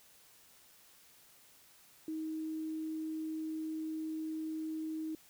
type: tone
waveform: sine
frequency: 315.6 Hz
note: D#4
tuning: 25 cents sharp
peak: -36 dBFS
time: 2.08-5.15 s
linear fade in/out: 2 ms
effects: white hiss -62 dBFS RMS until 5.29 s